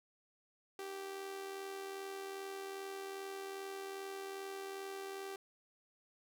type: tone with amplitude modulation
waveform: sawtooth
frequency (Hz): 390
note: G4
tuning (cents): -9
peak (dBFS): -37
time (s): 0.79-5.36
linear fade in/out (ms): 2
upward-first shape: sine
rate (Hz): 82.5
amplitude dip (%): 45
effects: none